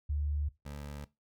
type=tone pair in turn; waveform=sine / 20% pulse; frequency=73.42 / 72.24 Hz; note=D2 / D2; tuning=0 / -28 cents; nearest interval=unison; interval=28 cents; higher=first; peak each=-30 / -36 dBFS; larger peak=first; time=0.09-0.49 / 0.65-1.05 s; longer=neither; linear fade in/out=10 ms; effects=noise-tail reverb RT60 0.2 s tail -17 dB re dry